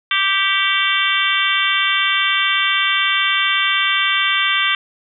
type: harmonic tone with a mistuned harmonic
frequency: 392 Hz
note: G4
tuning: in tune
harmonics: 3 / 4 / 5 / 6 / 7 / 8 / 9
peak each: -22 / -22 / -22 / -22 / -22 / -22 / -22 dBFS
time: 0.11-4.75 s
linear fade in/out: 2 ms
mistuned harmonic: 6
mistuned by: -50 cents
effects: none